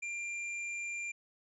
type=tone with hard clipping; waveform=sine; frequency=2384 Hz; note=D7; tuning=25 cents sharp; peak=-38 dBFS; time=0.02-1.12 s; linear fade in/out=10 ms; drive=12 dB; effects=resampled to 22050 Hz

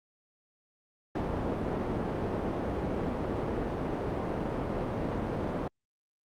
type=low-pass noise; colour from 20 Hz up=white; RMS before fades=-32 dBFS; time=1.15-5.68 s; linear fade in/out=5 ms; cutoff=530 Hz; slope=12 dB/octave; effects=Opus 48 kbps

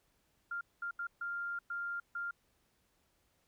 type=tone bursts at uneven times; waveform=sine; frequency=1396.9 Hz; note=F6; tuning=in tune; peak=-36 dBFS; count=6; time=0.51-0.61 / 0.82-0.91 / 0.99-1.07 / 1.21-1.59 / 1.7-2 / 2.15-2.31 s; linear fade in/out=5 ms; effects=pink hiss -75 dBFS RMS until 3.47 s

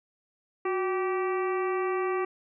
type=harmonic tone with a mistuned harmonic; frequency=386.5 Hz; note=G4; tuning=24 cents flat; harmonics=1 / 2 / 3 / 4 / 5 / 6 / 7; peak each=-27 / -36 / -33 / -45 / -40 / -42 / -46 dBFS; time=0.65-2.25 s; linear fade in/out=5 ms; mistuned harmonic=1; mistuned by=-84 cents; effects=none

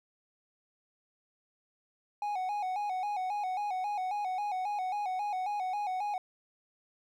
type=tone with vibrato; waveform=triangle; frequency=784 Hz; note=G5; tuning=in tune; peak=-29 dBFS; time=2.22-6.18 s; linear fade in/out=2 ms; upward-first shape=square; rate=3.7 Hz; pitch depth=94 cents each way; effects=none

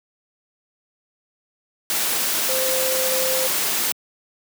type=tone in noise; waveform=sine; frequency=520 Hz; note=C5; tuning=11 cents flat; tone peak=-23 dBFS; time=2.49-3.47 s; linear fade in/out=0 ms; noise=white; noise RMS=-22 dBFS; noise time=1.9-3.92 s; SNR=-4 dB; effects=high-pass 200 Hz 12 dB/octave

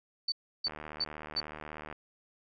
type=tone bursts; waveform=sine; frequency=4535 Hz; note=C#8; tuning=39 cents sharp; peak=-28 dBFS; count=4; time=0.28-1.404 s; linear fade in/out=5 ms; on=41 ms; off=320 ms
type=click train; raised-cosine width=0.5 ms; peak=-27 dBFS; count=97; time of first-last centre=0.67-1.927 s; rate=76.4 Hz
effects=none

